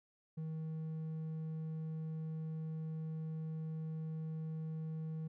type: tone with hard clipping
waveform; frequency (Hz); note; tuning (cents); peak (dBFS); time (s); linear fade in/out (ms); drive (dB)
sine; 158.7; D#3; +35; -40; 0.37-5.28; 10; 3
effects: none